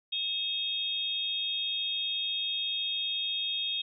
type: tone cluster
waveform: sine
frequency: 2586 / 3277 / 3693 Hz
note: E7 / G#7 / A#7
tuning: -34 / -24 / -17 cents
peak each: -40 / -32 / -33 dBFS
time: 0.12-3.82 s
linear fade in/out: 10 ms
effects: none